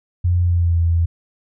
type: tone with pitch glide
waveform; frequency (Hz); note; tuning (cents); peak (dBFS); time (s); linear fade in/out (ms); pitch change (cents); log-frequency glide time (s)
sine; 88.2 to 84.17; F2 to E2; +18 to +37; -13; 0.24-1.06; 10; -81; 0.42-0.78
effects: none